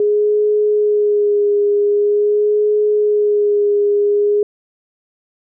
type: tone with vibrato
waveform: sine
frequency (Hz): 415.3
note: G#4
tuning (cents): 0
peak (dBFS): -11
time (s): 0-4.43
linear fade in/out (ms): 2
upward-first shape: sine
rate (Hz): 0.45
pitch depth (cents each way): 23
effects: none